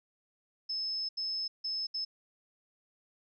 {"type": "tone bursts at uneven times", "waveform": "sine", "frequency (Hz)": 5220, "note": "E8", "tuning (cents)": -18, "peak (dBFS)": -32, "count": 4, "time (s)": [[0.69, 1.09], [1.17, 1.48], [1.64, 1.87], [1.94, 2.05]], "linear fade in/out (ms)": 10, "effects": []}